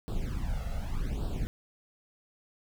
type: noise with flanger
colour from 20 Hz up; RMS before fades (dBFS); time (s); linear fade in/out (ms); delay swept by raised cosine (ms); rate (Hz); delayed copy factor
brown; -32; 0.08-1.47; 0; 0.23 to 1.53; 0.85; +0.95
effects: none